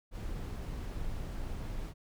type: noise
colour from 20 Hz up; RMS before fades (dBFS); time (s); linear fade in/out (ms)
brown; -38; 0.11-1.94; 50
effects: none